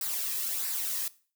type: noise with flanger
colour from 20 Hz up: blue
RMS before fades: -32 dBFS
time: 0.01-1.08 s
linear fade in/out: 2 ms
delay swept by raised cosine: 0.3 to 1.4 ms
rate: 1.5 Hz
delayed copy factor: -0.55
effects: noise-tail reverb RT60 0.4 s tail -19 dB re dry